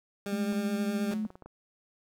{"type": "tone with vibrato", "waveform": "20% pulse", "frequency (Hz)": 199.9, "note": "G3", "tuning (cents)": 34, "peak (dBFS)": -28, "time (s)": [0.26, 1.14], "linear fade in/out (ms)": 2, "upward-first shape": "triangle", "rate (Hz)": 9.5, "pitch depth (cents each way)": 17}
{"type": "tone with pitch glide", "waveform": "sine", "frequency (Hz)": [212, 215.1], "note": ["G#3", "A3"], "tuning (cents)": [36, -39], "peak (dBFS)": -29, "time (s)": [0.32, 1.27], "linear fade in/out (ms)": 10, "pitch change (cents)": 25, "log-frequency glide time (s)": [0.56, 1.1]}
{"type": "clicks", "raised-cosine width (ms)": 1, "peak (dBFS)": -32, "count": 6, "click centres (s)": [0.526, 1.251, 1.304, 1.355, 1.423, 1.46]}
{"type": "tone with exponential decay", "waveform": "sawtooth", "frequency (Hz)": 185, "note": "F#3", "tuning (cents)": 0, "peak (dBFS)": -33, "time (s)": [1.11, 1.43], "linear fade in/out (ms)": 0, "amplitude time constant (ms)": 68}
{"effects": []}